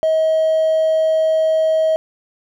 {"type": "tone with hard clipping", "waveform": "triangle", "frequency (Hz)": 636, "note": "D#5", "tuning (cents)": 38, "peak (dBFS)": -13, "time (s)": [0.03, 1.96], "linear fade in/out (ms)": 0, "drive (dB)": 4, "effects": []}